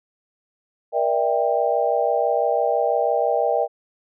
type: chord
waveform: sine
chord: E half-diminished seventh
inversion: second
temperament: just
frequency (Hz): 474.7 / 593.3 / 659.3 / 791.1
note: Bb4 / D5 / E5 / G5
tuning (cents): +31 / +18 / 0 / +16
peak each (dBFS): -23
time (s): 0.92-3.68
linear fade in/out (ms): 50
effects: none